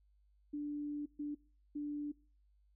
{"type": "tone bursts at uneven times", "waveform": "sine", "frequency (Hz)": 293.2, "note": "D4", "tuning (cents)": -3, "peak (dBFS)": -37, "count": 3, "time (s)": [[0.53, 1.06], [1.19, 1.35], [1.75, 2.12]], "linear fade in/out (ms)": 10, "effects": ["noise-tail reverb RT60 0.4 s tail -23 dB re dry", "added 50 Hz sine -67 dBFS peak until 2.75 s"]}